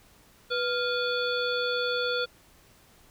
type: harmonic tone with a mistuned harmonic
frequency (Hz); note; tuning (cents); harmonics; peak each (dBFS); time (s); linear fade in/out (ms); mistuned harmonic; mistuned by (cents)
492.4; B4; -5; 1 / 3 / 5 / 7 / 9; -29 / -30 / -41 / -33 / -36; 0.5-2.26; 20; 3; -95
effects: pink hiss -58 dBFS RMS until 3.1 s